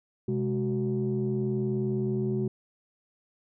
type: tone cluster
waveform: sine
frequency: 128.6 / 207.9 / 373.3 Hz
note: C3 / G#3 / F#4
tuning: -30 / +2 / +15 cents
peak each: -29 dBFS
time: 0.28-2.48 s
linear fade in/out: 5 ms
effects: tanh soft clip ceiling -19 dBFS